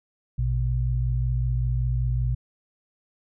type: tone pair together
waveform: sine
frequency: 58.22 / 123.47 Hz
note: A#1 / B2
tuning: -2 / 0 cents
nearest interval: octave + minor second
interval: 1302 cents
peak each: -24 dBFS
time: 0.38-2.35 s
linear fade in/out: 10 ms
effects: none